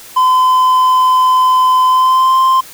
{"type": "tone with pitch glide", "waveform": "triangle", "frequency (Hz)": [1021, 1045.5], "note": ["C6", "C6"], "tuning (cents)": [-43, -2], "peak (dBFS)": -5, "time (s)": [0.16, 2.61], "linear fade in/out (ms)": 10, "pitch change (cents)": 41, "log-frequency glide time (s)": [1.87, 2.37], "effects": ["white hiss -35 dBFS RMS until 2.73 s"]}